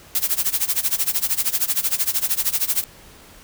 blue noise with tremolo, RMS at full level -18 dBFS, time 0.15-2.84 s, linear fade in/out 0 ms, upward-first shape sine, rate 13 Hz, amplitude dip 90%, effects pink hiss -46 dBFS RMS until 3.43 s

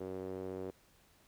sawtooth tone with band-pass filter, 93.8 Hz, F#2, 24 cents sharp, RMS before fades -42 dBFS, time 0-0.71 s, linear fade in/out 10 ms, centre 420 Hz, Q 2.7, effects pink hiss -67 dBFS RMS until 1.27 s

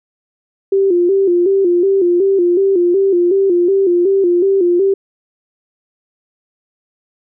sine tone with vibrato, 370 Hz, F#4, in tune, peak -9 dBFS, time 0.72-4.94 s, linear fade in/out 5 ms, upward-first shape square, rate 2.7 Hz, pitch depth 94 cents each way, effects none

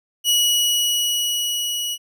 sawtooth tone with level ramp, 2920 Hz, F#7, 24 cents flat, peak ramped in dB -11 to -20 dBFS, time 0.24-1.98 s, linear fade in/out 50 ms, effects none

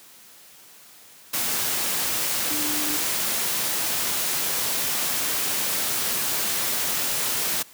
sine tone in noise, 299.5 Hz, D4, 34 cents sharp, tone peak -31 dBFS, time 2.5-2.97 s, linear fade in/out 10 ms, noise white, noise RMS -25 dBFS, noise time 1.33-7.63 s, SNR -9 dB, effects white hiss -49 dBFS RMS until 7.73 s + high-pass 100 Hz 12 dB/octave

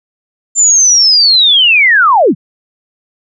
sine linear sweep, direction down, 7300 to 122.3 Hz, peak -4 dBFS, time 0.55-2.35 s, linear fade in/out 50 ms, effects none

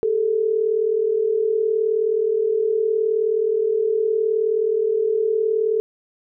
sine tone pair together, 404.9 / 444.1 Hz, G#4 / A4, -44 / +16 cents, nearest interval major second, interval 160 cents, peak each -23 / -18 dBFS, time 0.03-5.8 s, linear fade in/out 0 ms, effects none

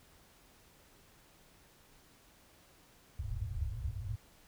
white low-pass noise, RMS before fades -38 dBFS, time 3.19-4.16 s, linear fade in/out 5 ms, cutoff 120 Hz, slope 96 dB/octave, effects pink hiss -63 dBFS RMS until 4.47 s

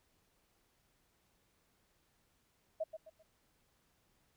sine tone with echo, 637 Hz, D#5, 41 cents sharp, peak -33 dBFS, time 2.8-2.84 s, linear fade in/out 10 ms, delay 130 ms, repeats 3, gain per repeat -9 dB, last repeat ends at 3.23 s, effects pink hiss -75 dBFS RMS until 4.36 s

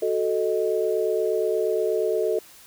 sine chord, D# diminished, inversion first, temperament equal with one note detuned, 371.5 / 440 / 622.3 Hz, F#4 / A4 / D#5, +7 / 0 / 0 cents, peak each -26 / -23 / -27 dBFS, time 0.02-2.39 s, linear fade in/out 5 ms, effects white hiss -49 dBFS RMS until 2.66 s

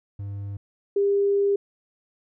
triangle / sine tone pair in turn, 100.2 / 400.8 Hz, G2 / G4, +38 / +38 cents, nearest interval 2 octaves, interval 2400 cents, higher second, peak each -28 / -18 dBFS, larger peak second, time 0.19-0.57 / 0.96-1.56 s, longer second, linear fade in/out 5 ms, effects none

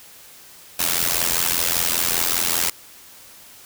white noise with amplitude modulation, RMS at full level -17 dBFS, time 0.79-2.7 s, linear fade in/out 5 ms, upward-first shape sine, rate 85.1 Hz, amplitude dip 90%, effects white hiss -45 dBFS RMS until 3.65 s

